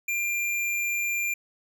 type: tone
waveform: square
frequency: 2386 Hz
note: D7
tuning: 27 cents sharp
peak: -26 dBFS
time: 0.08-1.34 s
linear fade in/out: 5 ms
effects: none